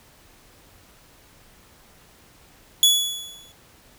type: tone with exponential decay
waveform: sawtooth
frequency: 3398 Hz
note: G#7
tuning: 39 cents sharp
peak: -8 dBFS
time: 2.83-3.52 s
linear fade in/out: 1 ms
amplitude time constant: 150 ms
effects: pink hiss -53 dBFS RMS until 3.98 s